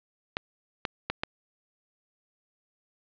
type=clicks; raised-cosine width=0.3 ms; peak=-12 dBFS; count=4; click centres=0.369 / 0.852 / 1.1 / 1.235 s; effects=resampled to 11025 Hz + 8-bit